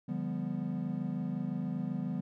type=chord; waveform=triangle; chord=G dominant seventh; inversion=second; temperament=equal with one note detuned; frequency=146.83 / 174.61 / 200.2 / 246.9 Hz; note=D3 / F3 / G3 / B3; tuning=0 / 0 / +37 / 0 cents; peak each=-38 / -35 / -36 / -36 dBFS; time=0.08-2.21 s; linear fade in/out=10 ms; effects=none